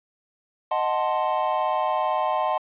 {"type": "chord", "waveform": "triangle", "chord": "D# diminished seventh", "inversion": "none", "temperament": "equal", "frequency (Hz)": [622.3, 740, 880, 1046.5], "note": ["D#5", "F#5", "A5", "C6"], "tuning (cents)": [0, 0, 0, 0], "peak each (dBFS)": -25, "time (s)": [0.71, 2.58], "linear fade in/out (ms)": 5, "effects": ["resampled to 8000 Hz", "9-bit"]}